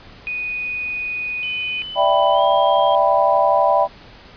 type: tone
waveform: sine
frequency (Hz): 2480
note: D#7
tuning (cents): -6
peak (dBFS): -22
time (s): 0.27-1.82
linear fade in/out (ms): 0
type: tone with pitch glide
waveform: sine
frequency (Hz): 3012 to 3210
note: F#7 to G7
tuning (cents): +30 to +40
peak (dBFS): -28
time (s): 1.43-2.95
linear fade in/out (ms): 0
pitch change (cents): +110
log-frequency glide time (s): 2.32-2.42
type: chord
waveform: sine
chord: E minor seventh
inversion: third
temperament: equal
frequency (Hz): 587.3 / 659.3 / 784 / 987.8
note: D5 / E5 / G5 / B5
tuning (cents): 0 / 0 / 0 / 0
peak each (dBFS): -18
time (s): 1.95-3.88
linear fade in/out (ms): 50
effects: pink hiss -43 dBFS RMS until 4.36 s + resampled to 11025 Hz